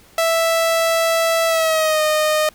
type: tone with pitch glide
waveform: sawtooth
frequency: 659.3 to 615.1 Hz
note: E5 to D#5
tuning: 0 to -20 cents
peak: -11 dBFS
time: 0.18-2.49 s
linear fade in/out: 2 ms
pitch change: -120 cents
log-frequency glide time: 1.47-2.02 s
effects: pink hiss -49 dBFS RMS until 2.54 s